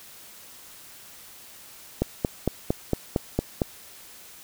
click train, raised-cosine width 2 ms, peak -8 dBFS, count 8, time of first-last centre 2.02-3.618 s, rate 4.38 Hz, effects white hiss -47 dBFS RMS until 4.43 s

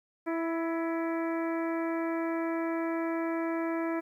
harmonic tone with a mistuned harmonic, 329.6 Hz, E4, in tune, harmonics 1 / 2 / 3 / 4 / 5 / 6 / 7, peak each -30 / -36 / -40 / -42 / -44 / -46 / -47 dBFS, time 0.26-4.01 s, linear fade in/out 20 ms, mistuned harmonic 5, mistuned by +30 cents, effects 11-bit

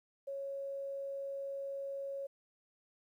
sine tone, 552 Hz, C#5, 7 cents flat, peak -38 dBFS, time 0.27-2.27 s, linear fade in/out 10 ms, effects 12-bit

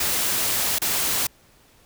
white noise with dropouts, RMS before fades -23 dBFS, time 0-1.27 s, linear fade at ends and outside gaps 5 ms, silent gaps 0.786-0.817 s, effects pink hiss -56 dBFS RMS until 1.85 s

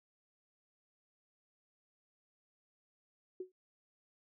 sine tone with exponential decay, 370 Hz, F#4, in tune, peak -36 dBFS, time 3.4-3.52 s, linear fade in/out 5 ms, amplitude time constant 24 ms, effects none

